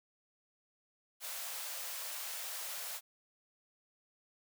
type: high-pass noise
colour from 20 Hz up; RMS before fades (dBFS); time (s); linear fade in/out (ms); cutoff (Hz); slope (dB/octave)
white; -42; 1.2-3.01; 50; 490; 96
effects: none